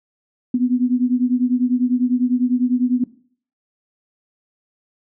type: beating tone pair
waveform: sine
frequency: 245.3 / 255.3 Hz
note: B3 / C4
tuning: -12 / -42 cents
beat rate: 10 Hz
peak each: -17 / -19 dBFS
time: 0.54-3.04 s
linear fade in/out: 5 ms
effects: noise-tail reverb RT60 0.5 s tail -18 dB re dry